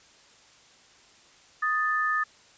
sine tone pair together, 1244.5 / 1762.6 Hz, D#6 / A6, 0 / +3 cents, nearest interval tritone, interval 603 cents, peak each -26 dBFS, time 1.62-2.24 s, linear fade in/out 10 ms, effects white hiss -56 dBFS RMS until 2.57 s + resampled to 16000 Hz

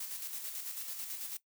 blue noise with tremolo, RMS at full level -40 dBFS, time 0-1.37 s, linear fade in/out 5 ms, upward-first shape square, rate 9.1 Hz, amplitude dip 40%, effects noise-tail reverb RT60 0.1 s tail -17 dB re dry

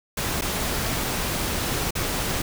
pink noise with dropouts, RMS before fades -26 dBFS, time 0.17-2.42 s, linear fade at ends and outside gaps 5 ms, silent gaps 0.412-0.419 / 1.908-1.952 s, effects none

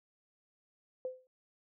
sine tone with exponential decay, 512 Hz, C5, 38 cents flat, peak -32 dBFS, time 1.05-1.27 s, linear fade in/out 1 ms, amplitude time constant 47 ms, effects none

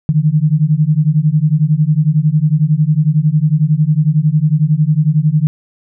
sine beating tone pair, 147.6 / 158.6 Hz, D3 / D#3, +9 / +33 cents, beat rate 11 Hz, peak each -12 dBFS, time 0.09-5.47 s, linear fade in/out 0 ms, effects none

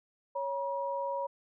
sine tone pair together, 555 / 959.1 Hz, C#5 / A#5, +2 / +49 cents, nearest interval major sixth, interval 947 cents, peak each -34 / -34 dBFS, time 0.35-1.27 s, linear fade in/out 10 ms, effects none

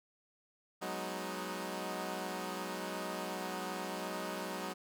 10% pulse chord, G# minor seventh, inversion third, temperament equal, 185 / 207.7 / 246.9 / 311.1 Hz, F#3 / G#3 / B3 / D#4, 0 / 0 / 0 / 0 cents, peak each -33 / -36 / -38 / -36 dBFS, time 0.81-4.74 s, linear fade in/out 20 ms, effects none

